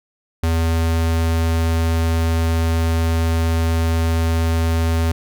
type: tone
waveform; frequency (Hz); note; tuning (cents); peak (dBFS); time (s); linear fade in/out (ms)
square; 82.2; E2; -4; -16; 0.43-5.12; 5
effects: none

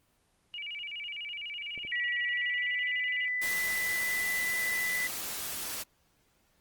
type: tone with vibrato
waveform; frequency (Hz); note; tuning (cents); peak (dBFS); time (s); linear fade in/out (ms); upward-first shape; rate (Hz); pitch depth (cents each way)
sine; 2577; E7; -40; -36; 0.54-3.28; 0; square; 12; 190
type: clicks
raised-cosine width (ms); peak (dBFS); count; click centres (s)
2; -36; 2; 1.777 / 1.85
type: tone with pitch glide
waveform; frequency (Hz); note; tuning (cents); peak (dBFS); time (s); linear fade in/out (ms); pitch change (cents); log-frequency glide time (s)
sine; 1941 to 1993.3; B6 to B6; -31 to +16; -29; 1.92-5.07; 2; +47; 2.22-2.98
type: noise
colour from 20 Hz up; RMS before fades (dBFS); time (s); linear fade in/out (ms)
white; -37; 3.41-5.84; 20
effects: pink hiss -70 dBFS RMS until 6.6 s + Opus 24 kbps

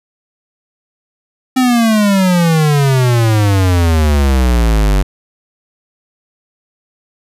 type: exponential sweep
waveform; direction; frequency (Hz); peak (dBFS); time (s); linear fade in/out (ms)
square; down; 261.6 to 47; -9; 1.56-5.03; 10
effects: resampled to 32000 Hz

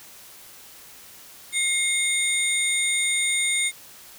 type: tone cluster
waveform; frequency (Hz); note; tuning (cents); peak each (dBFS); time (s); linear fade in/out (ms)
sine; 2142 / 3663 / 6940 / 8820; C7 / A#7 / A8 / C#9; +40 / -31 / -25 / -10; -24 / -27 / -31 / -25; 1.52-3.72; 50
effects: white hiss -46 dBFS RMS until 4.18 s

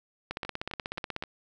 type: two click trains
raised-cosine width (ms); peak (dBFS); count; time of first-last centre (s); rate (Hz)
0.3; -23 / -17; 4 / 16; 0.45-1.237 / 0.31-1.225; 3.81 / 16.4
effects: none

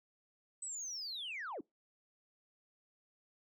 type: linear sweep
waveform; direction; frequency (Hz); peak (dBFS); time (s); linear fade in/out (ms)
sine; down; 8170 to 231.6; -39; 0.62-1.61; 5
effects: noise-tail reverb RT60 0.2 s tail -26 dB re dry + tanh soft clip ceiling -37 dBFS

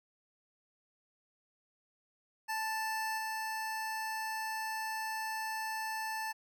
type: tone with level steps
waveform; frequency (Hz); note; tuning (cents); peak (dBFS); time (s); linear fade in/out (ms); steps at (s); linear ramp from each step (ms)
25% pulse; 880; A5; 0; -30 / -32; 2.48-6.33; 20; 3.17; 20
effects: none

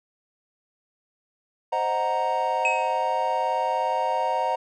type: chord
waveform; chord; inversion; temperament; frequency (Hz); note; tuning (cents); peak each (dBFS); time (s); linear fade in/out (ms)
triangle; C half-diminished seventh; none; equal; 523.3 / 622.3 / 740 / 932.3; C5 / Eb5 / Gb5 / Bb5; 0 / 0 / 0 / 0; -28 / -28 / -26 / -23; 1.72-4.56; 10
type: tone with exponential decay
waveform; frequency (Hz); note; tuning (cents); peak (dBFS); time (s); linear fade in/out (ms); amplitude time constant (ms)
triangle; 2554; D#7; +45; -17; 2.65-3.06; 1; 87
effects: resampled to 22050 Hz

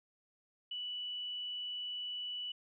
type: tone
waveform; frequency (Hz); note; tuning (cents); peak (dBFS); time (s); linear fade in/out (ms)
sine; 2960; F#7; 0; -38; 0.71-2.52; 5
effects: none

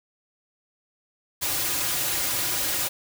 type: noise with comb filter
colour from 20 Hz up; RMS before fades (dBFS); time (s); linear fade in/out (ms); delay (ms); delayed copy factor
white; -26; 1.41-2.89; 20; 4.5; -0.7
effects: none

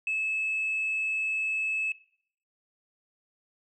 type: tone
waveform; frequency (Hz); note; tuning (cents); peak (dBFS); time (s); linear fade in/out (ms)
sine; 2600; E7; -24; -25; 0.07-1.92; 2
effects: noise-tail reverb RT60 0.6 s tail -20 dB re dry + tanh soft clip ceiling -23 dBFS

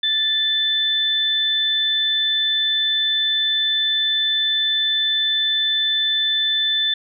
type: tone pair together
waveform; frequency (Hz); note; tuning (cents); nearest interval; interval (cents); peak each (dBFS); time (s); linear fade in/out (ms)
sine; 1760 / 3520; A6 / A7; 0 / 0; octave; 1200; -26 / -17; 0.03-6.94; 5
effects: none

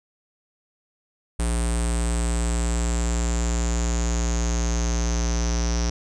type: tone with low-pass filter sweep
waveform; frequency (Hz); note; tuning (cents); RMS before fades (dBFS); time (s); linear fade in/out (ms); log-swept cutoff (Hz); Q
square; 58.5; A#1; +7; -23; 1.39-5.9; 5; 8800 to 5800; 9.9
effects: none

